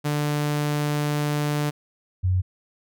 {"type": "tone pair in turn", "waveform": ["sawtooth", "sine"], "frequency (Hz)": [147.8, 92.18], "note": ["D3", "F#2"], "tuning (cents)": [11, -6], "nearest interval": "minor sixth", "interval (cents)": 817, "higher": "first", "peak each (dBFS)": -18, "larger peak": "neither", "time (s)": [[0.04, 1.71], [2.23, 2.42]], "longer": "first", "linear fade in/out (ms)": 20, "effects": []}